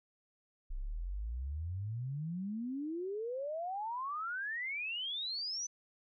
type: exponential sweep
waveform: sine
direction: up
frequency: 30.24 to 6100 Hz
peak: -36 dBFS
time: 0.7-5.67 s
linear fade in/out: 10 ms
effects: none